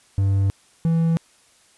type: tone pair in turn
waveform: triangle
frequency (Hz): 98 / 164.82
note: G2 / E3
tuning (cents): 0 / 0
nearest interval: major sixth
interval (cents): 900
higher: second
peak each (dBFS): -14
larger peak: neither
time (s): 0.18-0.5 / 0.85-1.17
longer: neither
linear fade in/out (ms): 0
effects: white hiss -56 dBFS RMS until 1.77 s + resampled to 24000 Hz